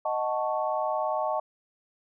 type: chord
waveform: sine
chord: D# half-diminished seventh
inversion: none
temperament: equal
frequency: 622.3 / 740 / 880 / 1108.7 Hz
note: D#5 / F#5 / A5 / C#6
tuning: 0 / 0 / 0 / 0 cents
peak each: -29 / -32 / -31 / -33 dBFS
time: 0.05-1.4 s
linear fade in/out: 5 ms
effects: none